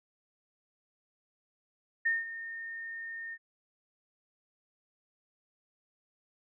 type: tone with ADSR envelope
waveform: sine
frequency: 1828 Hz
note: A#6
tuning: 34 cents flat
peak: -24 dBFS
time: 2.05-3.38 s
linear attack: 13 ms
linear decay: 180 ms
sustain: -14 dB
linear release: 50 ms
effects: none